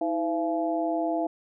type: harmonic tone with a mistuned harmonic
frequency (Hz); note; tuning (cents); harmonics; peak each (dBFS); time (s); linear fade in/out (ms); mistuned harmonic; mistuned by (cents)
170; F3; -46; 2 / 3 / 4 / 5; -28 / -36 / -27 / -36; 0.01-1.27; 5; 2; -100
effects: none